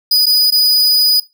45% pulse tone with dropouts, 4957 Hz, D#8, 7 cents flat, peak -8 dBFS, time 0.11-1.2 s, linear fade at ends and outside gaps 5 ms, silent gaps 0.258-0.265 / 0.505-0.521 s, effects noise-tail reverb RT60 0.2 s tail -17 dB re dry

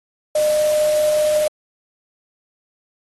sine tone in noise, 608 Hz, D#5, 40 cents flat, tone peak -14 dBFS, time 0.35-1.48 s, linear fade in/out 5 ms, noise white, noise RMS -29 dBFS, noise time 0.35-1.48 s, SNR +12 dB, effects AAC 32 kbps

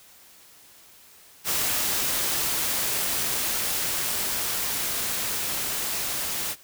white noise with level ramp, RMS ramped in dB -25 to -29 dBFS, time 1.44-6.56 s, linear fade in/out 50 ms, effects white hiss -52 dBFS RMS until 6.63 s

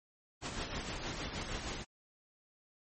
pink noise with tremolo, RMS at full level -38 dBFS, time 0.41-1.85 s, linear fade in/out 50 ms, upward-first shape sine, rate 6.4 Hz, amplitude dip 45%, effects low-pass 12000 Hz 12 dB/octave + MP3 32 kbps

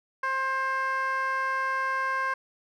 15% pulse tone with band-pass filter, 530 Hz, C5, 22 cents sharp, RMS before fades -28 dBFS, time 0.23-2.34 s, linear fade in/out 5 ms, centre 1300 Hz, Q 3.2, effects none

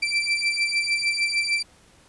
30% pulse beating tone pair, 2339 / 2345.6 Hz, D7 / D7, -8 / -3 cents, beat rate 6.6 Hz, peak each -22 dBFS, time 0.02-1.63 s, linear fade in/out 10 ms, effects pink hiss -55 dBFS RMS until 2.08 s + resampled to 24000 Hz

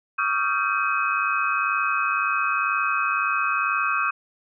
sine tone cluster, 1125 / 1227 / 1368 / 1560 / 2532 Hz, C#6 / D#6 / F6 / G6 / D#7, +25 / -25 / -36 / -9 / +30 cents, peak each -27 dBFS, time 0.18-4.11 s, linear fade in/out 10 ms, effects none

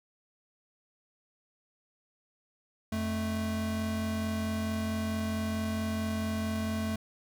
square tone pair together, 87.94 / 219.3 Hz, F2 / A3, +13 / -6 cents, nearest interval octave + major third, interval 1581 cents, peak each -36 / -32 dBFS, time 2.92-6.96 s, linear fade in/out 5 ms, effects none

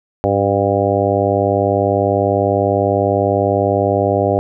harmonic tone, 100 Hz, G2, 35 cents sharp, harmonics 1 / 2 / 3 / 4 / 5 / 6 / 7 / 8, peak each -20 / -24 / -22 / -20 / -19 / -18 / -20 / -24 dBFS, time 0.24-4.39 s, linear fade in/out 0 ms, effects none

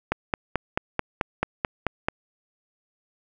click train, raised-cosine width 0.5 ms, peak -7 dBFS, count 10, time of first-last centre 0.12-2.085 s, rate 4.58 Hz, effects none

